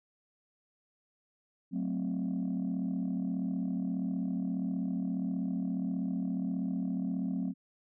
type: chord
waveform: sine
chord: F# diminished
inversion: none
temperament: equal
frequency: 185 / 220 / 261.6 Hz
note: F#3 / A3 / C4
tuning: 0 / 0 / 0 cents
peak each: -32 / -36 / -33 dBFS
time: 1.71-7.54 s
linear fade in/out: 50 ms
effects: tanh soft clip ceiling -26 dBFS